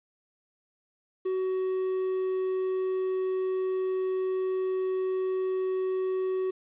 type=tone; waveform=triangle; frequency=374.9 Hz; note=F#4; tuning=23 cents sharp; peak=-24 dBFS; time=1.25-6.51 s; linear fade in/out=10 ms; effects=resampled to 8000 Hz + 10-bit